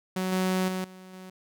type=tone with level steps; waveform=sawtooth; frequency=186.1 Hz; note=F#3; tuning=10 cents sharp; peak=-23 / -20 / -25 / -41 / -38 dBFS; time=0.16-1.3 s; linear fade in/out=5 ms; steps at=0.32 / 0.68 / 0.84 / 1.13 s; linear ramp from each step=5 ms; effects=none